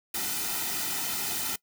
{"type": "noise with comb filter", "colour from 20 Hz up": "white", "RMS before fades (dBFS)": -31, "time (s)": [0.14, 1.56], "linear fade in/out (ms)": 5, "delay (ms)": 1.8, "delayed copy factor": -0.8, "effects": ["noise-tail reverb RT60 0.1 s tail -22 dB re dry"]}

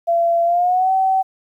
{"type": "tone with pitch glide", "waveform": "sine", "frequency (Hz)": [680, 763.3], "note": ["F5", "G5"], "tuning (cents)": [-46, -46], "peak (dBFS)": -13, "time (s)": [0.07, 1.23], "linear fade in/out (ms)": 20, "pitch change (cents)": 200, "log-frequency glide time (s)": [0.44, 0.92], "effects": ["9-bit"]}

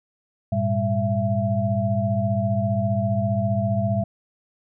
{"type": "tone cluster", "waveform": "sine", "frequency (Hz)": [102.7, 117.7, 199.5, 670], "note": ["G#2", "A#2", "G3", "E5"], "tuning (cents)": [-19, 17, 31, 28], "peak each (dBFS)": -25, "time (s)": [0.52, 4.04], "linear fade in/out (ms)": 5, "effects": []}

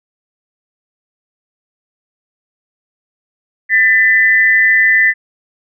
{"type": "tone pair together", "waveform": "sine", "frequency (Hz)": [1783.4, 1996], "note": ["A6", "B6"], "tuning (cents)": [23, 18], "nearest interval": "major second", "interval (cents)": 195, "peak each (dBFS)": -10, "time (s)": [3.69, 5.14], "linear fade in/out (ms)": 50, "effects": []}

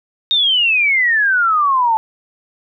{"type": "exponential sweep", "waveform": "sine", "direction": "down", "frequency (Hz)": [3729, 870], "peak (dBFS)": -11, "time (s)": [0.31, 1.97], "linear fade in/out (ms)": 0, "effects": []}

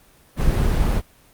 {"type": "noise", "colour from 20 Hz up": "brown", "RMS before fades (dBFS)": -18, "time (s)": [0.36, 1.02], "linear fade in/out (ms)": 50, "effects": ["pink hiss -53 dBFS RMS until 1.33 s", "Opus 24 kbps"]}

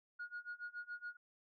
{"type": "tone with tremolo", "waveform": "sine", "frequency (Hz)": 1441, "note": "F#6", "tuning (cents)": -46, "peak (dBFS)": -40, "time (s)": [0.19, 1.17], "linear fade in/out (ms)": 10, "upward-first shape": "sine", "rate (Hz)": 7.1, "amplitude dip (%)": 95, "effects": ["tanh soft clip ceiling -39 dBFS"]}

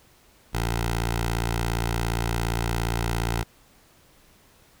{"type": "tone with notch filter", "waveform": "10% pulse", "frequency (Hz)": 57.3, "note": "A#1", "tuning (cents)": -29, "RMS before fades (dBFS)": -26, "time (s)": [0.53, 3.44], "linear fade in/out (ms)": 20, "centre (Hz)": 240, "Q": 0.92, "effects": ["pink hiss -57 dBFS RMS until 4.8 s"]}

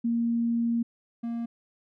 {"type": "tone pair in turn", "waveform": ["sine", "triangle"], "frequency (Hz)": [233.3, 233.3], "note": ["A#3", "A#3"], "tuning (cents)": [2, 2], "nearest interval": "unison", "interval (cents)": 0, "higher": "neither", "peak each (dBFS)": [-23, -27], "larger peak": "first", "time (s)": [[0.04, 0.83], [1.23, 1.46]], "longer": "first", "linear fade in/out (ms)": 10, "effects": []}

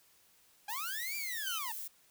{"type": "linear two-way sweep", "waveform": "sawtooth", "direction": "up then down", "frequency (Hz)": [789, 2388, 870], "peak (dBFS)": -35, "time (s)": [0.68, 1.72], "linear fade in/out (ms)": 5, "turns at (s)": 1.16}
{"type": "noise", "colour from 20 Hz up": "violet", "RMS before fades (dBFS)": -42, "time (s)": [0.69, 1.88], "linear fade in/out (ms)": 10}
{"type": "tone", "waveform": "sawtooth", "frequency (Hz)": 3062, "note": "G7", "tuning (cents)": -41, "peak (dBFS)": -35, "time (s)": [1.46, 1.59], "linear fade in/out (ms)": 10}
{"effects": ["white hiss -66 dBFS RMS until 2.1 s"]}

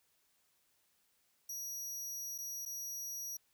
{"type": "tone with dropouts", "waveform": "sawtooth", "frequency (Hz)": 5780, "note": "F#8", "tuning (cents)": -41, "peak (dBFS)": -38, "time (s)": [1.49, 3.37], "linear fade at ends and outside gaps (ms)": 5, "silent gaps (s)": [[2.38, 2.385], [2.653, 2.66]], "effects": ["white hiss -75 dBFS RMS until 3.53 s"]}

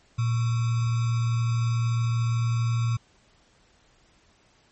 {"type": "tone with sample-and-hold", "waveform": "sine", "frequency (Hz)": 116.54, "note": "A#2", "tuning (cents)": 0, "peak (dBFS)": -21, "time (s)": [0.18, 2.97], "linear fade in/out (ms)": 10, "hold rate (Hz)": 1225, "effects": ["pink hiss -61 dBFS RMS until 4.71 s", "MP3 32 kbps"]}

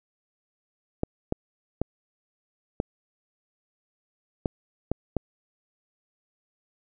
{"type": "clicks", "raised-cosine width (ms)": 2, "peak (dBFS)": -11, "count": 7, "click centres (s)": [1.034, 1.324, 1.816, 2.801, 4.458, 4.916, 5.167], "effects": []}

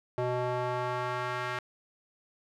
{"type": "tone with band-pass filter sweep", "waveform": "square", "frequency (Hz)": 124.4, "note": "B2", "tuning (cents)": 13, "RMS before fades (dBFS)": -32, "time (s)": [0.18, 1.59], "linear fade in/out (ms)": 0, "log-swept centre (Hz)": [590, 1600], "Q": 1.3, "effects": []}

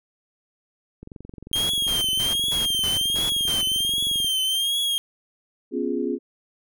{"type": "click train", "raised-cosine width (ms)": 3, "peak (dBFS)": -26, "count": 74, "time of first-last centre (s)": [1.03, 4.246], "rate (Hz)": 22.7}
{"type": "tone with vibrato", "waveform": "45% pulse", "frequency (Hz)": 3200, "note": "G7", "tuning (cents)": 35, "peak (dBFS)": -21, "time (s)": [1.53, 4.98], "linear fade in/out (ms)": 0, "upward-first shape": "triangle", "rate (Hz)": 1.3, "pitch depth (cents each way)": 88}
{"type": "noise bursts", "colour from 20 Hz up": "pink", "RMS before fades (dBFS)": -33, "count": 7, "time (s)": [1.55, 3.62], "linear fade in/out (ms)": 10, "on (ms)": 150, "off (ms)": 170}
{"type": "chord", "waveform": "sine", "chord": "C# dominant seventh", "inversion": "third", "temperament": "equal", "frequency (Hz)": [246.9, 277.2, 349.2, 415.3], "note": ["B3", "C#4", "E#4", "G#4"], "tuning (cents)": [0, 0, 0, 0], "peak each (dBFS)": -28, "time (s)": [5.71, 6.19], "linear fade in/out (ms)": 50}
{"effects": []}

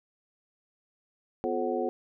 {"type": "tone cluster", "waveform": "sine", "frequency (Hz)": [249.3, 352.2, 433.4, 537, 744], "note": ["B3", "F4", "A4", "C5", "F#5"], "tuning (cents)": [16, 15, -26, 45, 9], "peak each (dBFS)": [-35, -32, -32, -34, -34], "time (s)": [1.44, 1.89], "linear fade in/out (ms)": 0, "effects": []}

